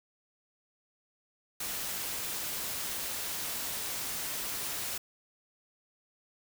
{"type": "noise", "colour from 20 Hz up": "white", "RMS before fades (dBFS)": -36, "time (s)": [1.6, 4.98], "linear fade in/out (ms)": 5, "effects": []}